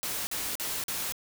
white noise bursts, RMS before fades -33 dBFS, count 4, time 0.03-1.122 s, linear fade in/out 0 ms, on 240 ms, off 44 ms, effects none

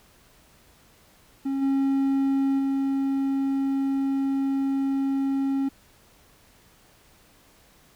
triangle tone with level steps, 272.3 Hz, C#4, 31 cents flat, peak -22 / -18 / -20 dBFS, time 1.45-5.69 s, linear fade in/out 10 ms, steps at 1.61 / 2.58 s, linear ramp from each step 20 ms, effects pink hiss -57 dBFS RMS until 7.95 s

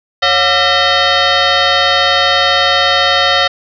sine tone with frequency modulation, 1190 Hz, D6, 22 cents sharp, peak -8 dBFS, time 0.22-3.48 s, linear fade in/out 10 ms, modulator 637 Hz, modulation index 5, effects none

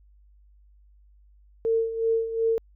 sine tone with tremolo, 452.8 Hz, A4, 50 cents sharp, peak -19 dBFS, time 1.65-2.58 s, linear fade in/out 0 ms, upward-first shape sine, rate 2.7 Hz, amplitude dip 70%, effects added 50 Hz sine -53 dBFS peak until 2.75 s

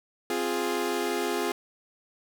sawtooth chord, F minor, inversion second, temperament equal, 261.6 / 349.2 / 415.3 Hz, C4 / F4 / Ab4, 0 / 0 / 0 cents, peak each -30 / -26 / -26 dBFS, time 0.3-1.52 s, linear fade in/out 2 ms, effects none

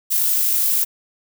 violet noise with amplitude modulation, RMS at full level -17 dBFS, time 0.1-0.85 s, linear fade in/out 20 ms, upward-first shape sine, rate 52.3 Hz, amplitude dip 25%, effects none

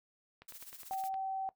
click train, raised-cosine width 0.3 ms, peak -36 dBFS, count 8, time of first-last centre 0.42-1.142 s, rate 9.7 Hz
blue noise with tremolo, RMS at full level -48 dBFS, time 0.48-1.09 s, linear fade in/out 5 ms, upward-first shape sine, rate 16 Hz, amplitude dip 70%
sine tone, 769 Hz, G5, 33 cents flat, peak -34 dBFS, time 0.91-1.49 s, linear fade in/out 0 ms
effects noise-tail reverb RT60 0.1 s tail -17 dB re dry

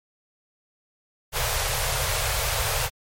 pink band-stop noise, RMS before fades -25 dBFS, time 1.32-2.9 s, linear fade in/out 50 ms, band 140 to 450 Hz, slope 48 dB/octave, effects MP3 64 kbps

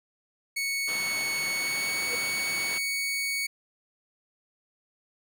sawtooth tone with pitch glide, 2217 to 2231 Hz, C#7 to C#7, 0 to +11 cents, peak -24 dBFS, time 0.56-3.47 s, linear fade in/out 10 ms, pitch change +11 cents, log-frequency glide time 1.49-1.97 s
white band-pass noise, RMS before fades -40 dBFS, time 0.87-2.79 s, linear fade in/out 20 ms, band 110 to 2500 Hz, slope 12 dB/octave
sine tone with exponential growth, 482.5 Hz, B4, 40 cents flat, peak -31 dBFS, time 1.99-2.15 s, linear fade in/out 0 ms, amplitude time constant 33 ms
effects none

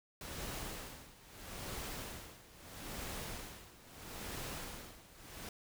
pink noise with tremolo, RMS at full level -43 dBFS, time 0.21-5.49 s, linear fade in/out 2 ms, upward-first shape sine, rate 0.77 Hz, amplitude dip 85%, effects none

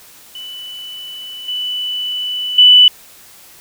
sine tone with level steps, 2982 Hz, F#7, 13 cents sharp, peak -27 / -18 / -3 dBFS, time 0.35-2.88 s, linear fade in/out 2 ms, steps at 1.48 / 2.58 s, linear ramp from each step 5 ms, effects white hiss -42 dBFS RMS until 3.6 s

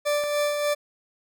40% pulse tone with tremolo, 587.3 Hz, D5, in tune, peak -20 dBFS, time 0.05-0.75 s, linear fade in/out 20 ms, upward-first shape sine, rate 3.4 Hz, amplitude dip 40%
click, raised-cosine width 0.5 ms, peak -24 dBFS, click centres 0.238 s
effects none

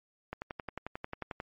click train, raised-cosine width 0.5 ms, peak -22 dBFS, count 13, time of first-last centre 0.33-1.401 s, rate 11.2 Hz, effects MP3 32 kbps

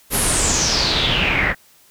pink noise with low-pass filter sweep, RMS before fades -18 dBFS, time 0.1-1.55 s, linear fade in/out 50 ms, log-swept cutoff 12000 to 1800 Hz, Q 6.3, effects white hiss -52 dBFS RMS until 1.9 s

